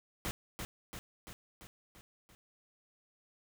pink noise with echo, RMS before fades -37 dBFS, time 0.25-0.31 s, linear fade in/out 0 ms, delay 340 ms, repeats 6, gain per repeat -4 dB, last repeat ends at 2.35 s, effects none

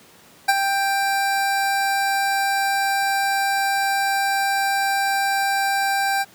25% pulse tone with ADSR envelope, 788 Hz, G5, 9 cents sharp, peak -8 dBFS, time 0.48-6.25 s, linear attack 12 ms, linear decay 35 ms, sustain -7 dB, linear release 35 ms, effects pink hiss -49 dBFS RMS until 6.34 s + high-pass 150 Hz 12 dB/octave

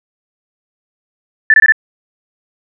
sine tone bursts, 1760 Hz, A6, in tune, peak -3 dBFS, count 4, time 1.5-1.722 s, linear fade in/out 2 ms, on 39 ms, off 22 ms, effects none

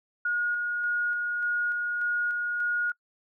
sine tone with tremolo, 1440 Hz, F#6, 47 cents flat, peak -24 dBFS, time 0.25-2.92 s, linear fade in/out 5 ms, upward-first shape square, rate 1.7 Hz, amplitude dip 25%, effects noise-tail reverb RT60 0.1 s tail -26 dB re dry

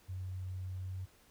sine tone with pitch glide, 92.8 to 93.5 Hz, F#2 to F#2, +6 to +19 cents, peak -38 dBFS, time 0.08-1.06 s, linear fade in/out 20 ms, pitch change +13 cents, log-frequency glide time 0.8-0.91 s, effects pink hiss -65 dBFS RMS until 1.3 s

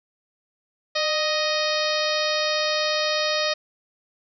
harmonic tone with a mistuned harmonic, 623 Hz, D#5, 2 cents sharp, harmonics 1 / 2 / 3 / 4 / 5 / 6 / 7 / 8 / 9, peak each -25 / -30 / -30 / -31 / -34 / -30 / -30 / -31 / -35 dBFS, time 0.95-3.54 s, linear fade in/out 10 ms, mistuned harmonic 1, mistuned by -44 cents, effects none

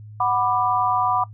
sine chord, B minor, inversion second, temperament just, 740.8 / 987.8 / 1185.3 Hz, F#5 / B5 / D6, +2 / 0 / +16 cents, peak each -22 dBFS, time 0.2-1.24 s, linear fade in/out 5 ms, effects noise-tail reverb RT60 0.1 s tail -19 dB re dry + added 106 Hz sine -37 dBFS peak until 1.33 s

